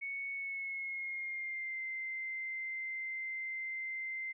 sine tone with pitch glide, 2217 to 2081 Hz, C#7 to C7, 0 to -10 cents, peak -37 dBFS, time 0.01-4.33 s, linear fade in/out 20 ms, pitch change -110 cents, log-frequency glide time 0.33-1.81 s, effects none

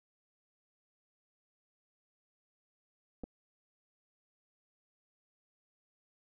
clicks, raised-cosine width 2 ms, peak -30 dBFS, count 2, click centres 3.236 / 3.24 s, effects none

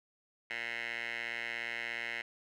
10% pulse tone with band-pass filter, 117 Hz, A#2, 7 cents sharp, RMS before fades -39 dBFS, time 0.5-2.22 s, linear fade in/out 5 ms, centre 2200 Hz, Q 9.2, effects none

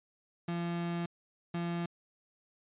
35% pulse tone bursts at uneven times, 171.3 Hz, F3, 33 cents flat, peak -31 dBFS, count 2, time 0.48-1.06 / 1.54-1.86 s, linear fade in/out 5 ms, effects resampled to 8000 Hz

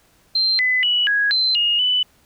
sine tone with pitch steps, 4140 / 2011 / 2940 / 1658 / 4083 / 2856 / 2989 Hz, C8 / B6 / F#7 / G#6 / C8 / F7 / F#7, -19 / +31 / -12 / -3 / -43 / +38 / +17 cents, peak -15 dBFS, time 0.35-2.03 s, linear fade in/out 5 ms, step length 240 ms, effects pink hiss -57 dBFS RMS until 2.25 s

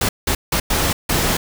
pink noise bursts at uneven times, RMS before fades -18 dBFS, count 5, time 0.01-0.09 / 0.27-0.35 / 0.52-0.6 / 0.7-0.93 / 1.09-1.37 s, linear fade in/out 5 ms, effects none

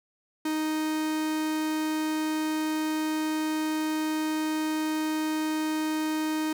45% pulse tone, 311.1 Hz, D#4, in tune, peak -26 dBFS, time 0.45-6.53 s, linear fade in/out 5 ms, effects none

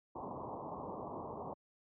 white low-pass noise, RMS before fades -44 dBFS, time 0.15-1.54 s, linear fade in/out 10 ms, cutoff 1100 Hz, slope 96 dB/octave, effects high-pass 100 Hz 12 dB/octave

